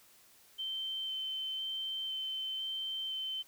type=tone with vibrato; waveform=sine; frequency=3094 Hz; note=G7; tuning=23 cents flat; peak=-35 dBFS; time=0.58-3.43 s; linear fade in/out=20 ms; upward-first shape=square; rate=0.99 Hz; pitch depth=8 cents each way; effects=white hiss -62 dBFS RMS until 3.47 s